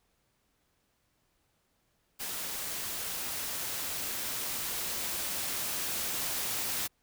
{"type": "noise with level ramp", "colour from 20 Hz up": "white", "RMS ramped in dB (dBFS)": [-37, -33], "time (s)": [2.19, 6.88], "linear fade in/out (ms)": 20, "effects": ["pink hiss -74 dBFS RMS until 7.02 s"]}